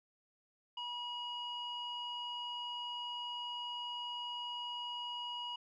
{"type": "tone with low-pass filter", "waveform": "square", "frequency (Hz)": 965, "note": "B5", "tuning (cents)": -40, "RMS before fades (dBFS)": -42, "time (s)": [0.77, 5.56], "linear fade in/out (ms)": 5, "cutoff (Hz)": 3200, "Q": 6.1, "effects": []}